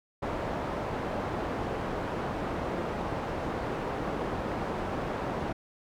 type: low-pass noise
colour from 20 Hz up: white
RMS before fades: -33 dBFS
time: 0.22-5.53 s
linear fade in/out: 10 ms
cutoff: 780 Hz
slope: 12 dB/octave
effects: none